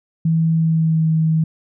sine tone with pitch glide, 162.6 to 159.53 Hz, E3 to D#3, -23 to +44 cents, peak -13 dBFS, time 0.25-1.44 s, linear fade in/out 5 ms, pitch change -33 cents, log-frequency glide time 0.55-1.1 s, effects none

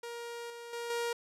sawtooth tone with level steps, 471.3 Hz, A#4, 19 cents sharp, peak -36 / -40 / -33 / -28 dBFS, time 0.03-1.13 s, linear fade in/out 5 ms, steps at 0.5 / 0.73 / 0.9 s, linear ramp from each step 2 ms, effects low-pass 12000 Hz 12 dB/octave

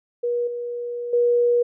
sine tone with level steps, 480.6 Hz, B4, 47 cents flat, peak -20 / -26 / -15 dBFS, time 0.23-1.63 s, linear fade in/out 10 ms, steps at 0.47 / 1.13 s, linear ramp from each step 5 ms, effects none

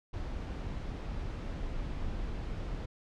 brown noise, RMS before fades -37 dBFS, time 0.13-2.86 s, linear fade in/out 10 ms, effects low-pass 5000 Hz 12 dB/octave

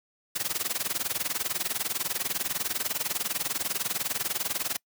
white noise with tremolo, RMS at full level -27 dBFS, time 0.35-4.77 s, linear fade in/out 10 ms, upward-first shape sine, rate 20 Hz, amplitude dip 90%, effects noise-tail reverb RT60 0.1 s tail -26 dB re dry + high-pass 100 Hz 12 dB/octave

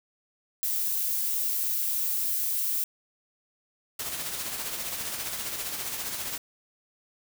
violet noise, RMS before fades -28 dBFS, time 0.63-2.84 s, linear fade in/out 0 ms
white noise with tremolo, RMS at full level -32 dBFS, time 3.99-6.38 s, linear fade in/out 5 ms, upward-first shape sine, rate 15 Hz, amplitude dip 40%
effects none

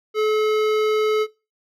sine tone with hard clipping, 430 Hz, A4, 40 cents flat, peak -19 dBFS, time 0.14-1.27 s, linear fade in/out 50 ms, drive 16 dB, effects noise-tail reverb RT60 0.3 s tail -20 dB re dry

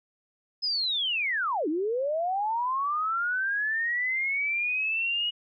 sine linear two-way sweep, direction down then up, 5130 to 289.7 to 2914 Hz, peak -25 dBFS, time 0.62-5.31 s, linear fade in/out 20 ms, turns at 1.68 s, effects none

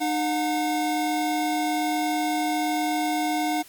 square tone pair together, 304.7 / 724.7 Hz, D#4 / F#5, -36 / -36 cents, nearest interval octave + minor third, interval 1500 cents, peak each -26 / -26 dBFS, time 0-3.63 s, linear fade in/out 20 ms, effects white hiss -49 dBFS RMS until 3.68 s + MP3 96 kbps

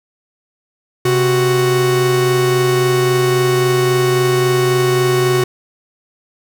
45% pulse tone pair together, 131.23 / 370 Hz, C3 / F#4, +6 / 0 cents, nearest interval octave + tritone, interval 1794 cents, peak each -17 / -13 dBFS, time 1.05-5.44 s, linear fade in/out 5 ms, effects none

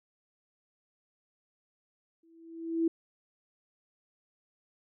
sine tone with exponential growth, 329.6 Hz, E4, in tune, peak -22 dBFS, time 2.23-2.88 s, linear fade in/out 5 ms, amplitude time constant 140 ms, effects none

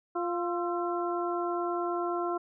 harmonic tone with a mistuned harmonic, 349.2 Hz, F4, in tune, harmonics 1 / 2 / 3 / 4, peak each -31 / -34 / -36 / -37 dBFS, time 0.15-2.38 s, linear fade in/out 10 ms, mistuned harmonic 4, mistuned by -65 cents, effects none

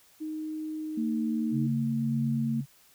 sine tone with pitch glide, 311.1 to 308.4 Hz, D#4 to D#4, 0 to -15 cents, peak -32 dBFS, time 0.2-1.68 s, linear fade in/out 20 ms, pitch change -15 cents, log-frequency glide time 0.8-1.14 s
sine tone, 227.3 Hz, A#3, 43 cents flat, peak -27 dBFS, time 0.97-2.61 s, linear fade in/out 10 ms
sine tone with tremolo, 138.59 Hz, C#3, in tune, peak -28 dBFS, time 1.51-2.66 s, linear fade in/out 50 ms, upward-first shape sine, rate 1.7 Hz, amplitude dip 30%
effects white hiss -60 dBFS RMS until 2.94 s

